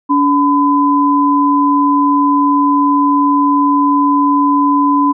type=tone pair together; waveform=sine; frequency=285.9 / 1008.6 Hz; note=D4 / B5; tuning=-46 / +36 cents; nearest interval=octave + minor seventh; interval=2182 cents; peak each=-11 dBFS; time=0.09-5.13 s; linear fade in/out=20 ms; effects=none